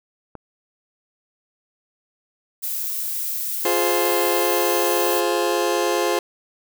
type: click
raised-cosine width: 1 ms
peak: -21 dBFS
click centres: 0.353 s
type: noise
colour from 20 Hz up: violet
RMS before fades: -26 dBFS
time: 2.62-5.21 s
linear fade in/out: 20 ms
type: chord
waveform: 30% pulse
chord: F minor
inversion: none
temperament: just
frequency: 349.2 / 419.1 / 523.8 Hz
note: F4 / Ab4 / C5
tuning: 0 / +16 / +2 cents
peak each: -20 / -21 / -21 dBFS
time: 3.65-6.19 s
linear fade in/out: 2 ms
effects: none